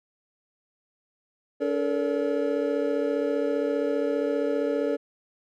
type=tone cluster; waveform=triangle; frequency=285.2 / 434 / 469.1 / 571 Hz; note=C#4 / A4 / A#4 / D5; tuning=+49 / -24 / +11 / -49 cents; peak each=-27 dBFS; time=1.6-4.97 s; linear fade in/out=20 ms; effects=none